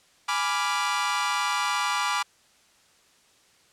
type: chord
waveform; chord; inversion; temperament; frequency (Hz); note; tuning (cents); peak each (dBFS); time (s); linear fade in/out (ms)
sawtooth; G# diminished seventh; none; equal; 830.6 / 987.8 / 1174.7 / 1396.9; G#5 / B5 / D6 / F6; 0 / 0 / 0 / 0; -28 / -25 / -24 / -28; 0.28-2.23; 10
effects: white hiss -60 dBFS RMS until 3.72 s + low-pass 8000 Hz 12 dB/octave